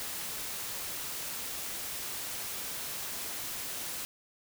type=noise; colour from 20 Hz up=white; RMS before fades=-38 dBFS; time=0-4.05 s; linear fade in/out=0 ms; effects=none